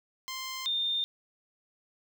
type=tone pair in turn; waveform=10% pulse / sine; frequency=1047 / 3623 Hz; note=C6 / A7; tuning=+1 / +50 cents; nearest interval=octave + major sixth; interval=2149 cents; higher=second; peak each=-27 dBFS; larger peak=neither; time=0.28-0.66 / 0.66-1.04 s; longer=neither; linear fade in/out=0 ms; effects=10-bit